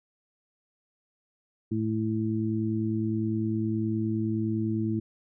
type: harmonic tone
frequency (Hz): 109.8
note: A2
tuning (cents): -3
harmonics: 1 / 2 / 3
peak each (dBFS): -30 / -29 / -30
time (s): 1.71-5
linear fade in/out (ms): 10
effects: none